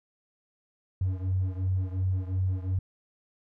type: beating tone pair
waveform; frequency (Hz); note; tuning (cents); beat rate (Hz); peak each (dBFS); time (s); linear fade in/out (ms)
triangle; 92.5 / 95.3; F#2 / G2; 0 / -48; 2.8; -24 / -27; 1.01-2.79; 5
effects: tanh soft clip ceiling -21 dBFS